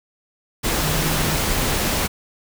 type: tone in noise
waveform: sine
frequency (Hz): 155.7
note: D#3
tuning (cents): +2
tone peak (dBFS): -24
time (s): 0.8-1.37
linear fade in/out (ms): 20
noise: pink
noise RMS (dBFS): -21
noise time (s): 0.63-2.08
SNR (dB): -6
effects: none